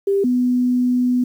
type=tone pair in turn; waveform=sine; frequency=396.1 / 248.5 Hz; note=G4 / B3; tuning=+18 / +11 cents; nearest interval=minor sixth; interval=807 cents; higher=first; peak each=-14 dBFS; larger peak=neither; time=0.07-0.24 / 0.24-1.24 s; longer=second; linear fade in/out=5 ms; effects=8-bit